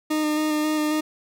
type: tone with vibrato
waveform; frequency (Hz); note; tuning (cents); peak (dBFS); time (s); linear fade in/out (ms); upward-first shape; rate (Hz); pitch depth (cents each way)
40% pulse; 305.6; D#4; -31; -20; 0.1-1.01; 10; square; 3.7; 13
effects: none